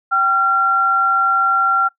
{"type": "tone pair together", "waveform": "sine", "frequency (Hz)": [776.9, 1372], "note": ["G5", "F6"], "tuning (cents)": [-16, -31], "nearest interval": "minor seventh", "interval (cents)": 985, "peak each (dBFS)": [-21, -12], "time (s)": [0.11, 1.89], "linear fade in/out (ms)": 20, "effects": ["noise-tail reverb RT60 0.1 s tail -21 dB re dry"]}